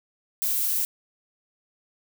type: noise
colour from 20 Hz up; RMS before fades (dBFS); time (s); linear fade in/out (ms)
violet; -25; 0.42-0.85; 0
effects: none